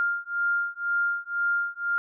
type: beating tone pair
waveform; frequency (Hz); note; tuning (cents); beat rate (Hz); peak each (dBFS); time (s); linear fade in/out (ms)
sine; 1400 / 1402; F6 / F6; +4 / +6; 2; -27 / -27; 0-1.98; 0
effects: none